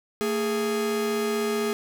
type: tone pair together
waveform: 45% pulse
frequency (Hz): 225.5 / 415.3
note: A3 / G#4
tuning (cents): +43 / 0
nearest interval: major seventh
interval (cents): 1057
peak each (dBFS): -29 / -25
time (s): 0.21-1.73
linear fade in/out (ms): 0
effects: none